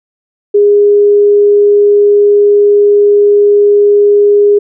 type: tone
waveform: sine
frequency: 410.3 Hz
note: G#4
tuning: 21 cents flat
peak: -3 dBFS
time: 0.54-4.59 s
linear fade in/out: 10 ms
effects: none